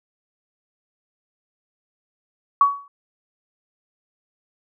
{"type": "tone with exponential decay", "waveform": "sine", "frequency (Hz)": 1125, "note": "C#6", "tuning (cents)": 25, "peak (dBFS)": -8, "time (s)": [2.61, 2.88], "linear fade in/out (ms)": 2, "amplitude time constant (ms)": 57, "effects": []}